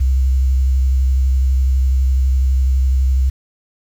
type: tone with vibrato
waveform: sine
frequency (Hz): 65.41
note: C2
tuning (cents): 0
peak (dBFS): -11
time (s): 0-3.3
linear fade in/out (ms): 10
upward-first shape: square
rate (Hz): 12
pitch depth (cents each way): 26
effects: 7-bit